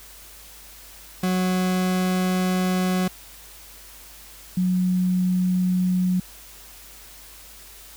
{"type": "tone pair in turn", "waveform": ["40% pulse", "sine"], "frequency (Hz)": [184.1, 182.72], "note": ["F#3", "F#3"], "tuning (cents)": [-8, -21], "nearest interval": "unison", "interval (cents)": 13, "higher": "first", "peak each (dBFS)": [-19, -18], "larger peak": "second", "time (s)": [[1.23, 3.08], [4.57, 6.2]], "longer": "first", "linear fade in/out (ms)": 5, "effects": ["added 50 Hz sine -50 dBFS peak until 7.96 s", "white hiss -45 dBFS RMS until 7.96 s"]}